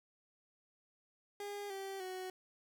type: tone with pitch steps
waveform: 30% pulse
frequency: 407.2 / 388.8 / 371.3 Hz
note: G#4 / G4 / F#4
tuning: -34 / -14 / +6 cents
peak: -39 dBFS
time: 1.4-2.3 s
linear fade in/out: 2 ms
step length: 300 ms
effects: none